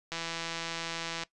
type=click train; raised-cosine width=0.2 ms; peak=-18 dBFS; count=186; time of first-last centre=0.12-1.234 s; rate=166 Hz; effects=noise-tail reverb RT60 0.1 s tail -18 dB re dry + resampled to 24000 Hz